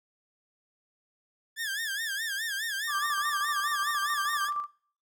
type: tone with vibrato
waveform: sawtooth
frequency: 1702 Hz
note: G#6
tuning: 42 cents sharp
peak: -27 dBFS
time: 1.56-4.51 s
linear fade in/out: 50 ms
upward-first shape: sine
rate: 4.8 Hz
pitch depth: 140 cents each way
type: tone with tremolo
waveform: sine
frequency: 1174.7 Hz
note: D6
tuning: in tune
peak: -27 dBFS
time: 2.87-4.67 s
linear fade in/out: 50 ms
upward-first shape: square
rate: 13 Hz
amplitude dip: 45%
effects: noise-tail reverb RT60 0.5 s tail -21 dB re dry